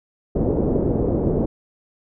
white low-pass noise, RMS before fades -20 dBFS, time 0.35-1.46 s, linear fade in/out 10 ms, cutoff 470 Hz, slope 24 dB/octave, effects none

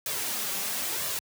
white noise with flanger, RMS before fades -31 dBFS, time 0.06-1.19 s, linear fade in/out 2 ms, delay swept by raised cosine 1.7 to 5.2 ms, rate 1 Hz, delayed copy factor +0.5, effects high-pass 100 Hz 12 dB/octave

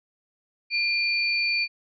sine tone pair together, 2400 / 4531 Hz, D7 / C#8, +37 / +37 cents, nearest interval major seventh, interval 1100 cents, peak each -23 / -27 dBFS, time 0.7-1.68 s, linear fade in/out 50 ms, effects none

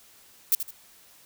violet noise with echo, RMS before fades -20 dBFS, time 0.52-0.55 s, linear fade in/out 2 ms, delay 79 ms, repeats 2, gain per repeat -10 dB, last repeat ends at 0.708 s, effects white hiss -55 dBFS RMS until 1.25 s

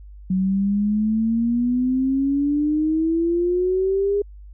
sine exponential sweep, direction up, 185 to 410.1 Hz, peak -17 dBFS, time 0.3-4.22 s, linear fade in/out 5 ms, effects added 50 Hz sine -38 dBFS peak until 4.53 s

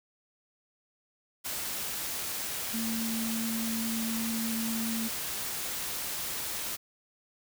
sine tone in noise, 226.2 Hz, A3, 48 cents sharp, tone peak -31 dBFS, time 2.73-5.09 s, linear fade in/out 20 ms, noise white, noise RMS -35 dBFS, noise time 1.44-6.77 s, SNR +1 dB, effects none

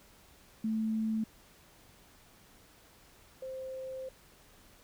sine tone pair in turn, 220 / 523.3 Hz, A3 / C5, 0 / 0 cents, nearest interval octave + minor third, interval 1500 cents, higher second, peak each -29 / -38 dBFS, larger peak first, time 0.64-1.24 / 3.42-4.09 s, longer second, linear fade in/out 5 ms, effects pink hiss -60 dBFS RMS until 4.83 s

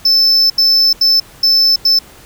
triangle tone bursts at uneven times, 5274 Hz, E8, in tune, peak -6 dBFS, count 5, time 0.05-0.5 / 0.58-0.93 / 1.01-1.2 / 1.43-1.76 / 1.85-1.99 s, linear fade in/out 5 ms, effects pink hiss -40 dBFS RMS until 2.25 s

